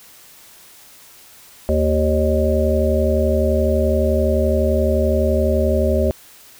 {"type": "harmonic tone with a mistuned harmonic", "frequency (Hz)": 77, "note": "D#2", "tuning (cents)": -17, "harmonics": [1, 3, 5, 7, 8], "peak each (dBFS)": [-18, -22, -22, -21, -21], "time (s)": [1.69, 6.11], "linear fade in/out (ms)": 0, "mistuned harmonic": 7, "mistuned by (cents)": 17, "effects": ["white hiss -45 dBFS RMS until 6.59 s"]}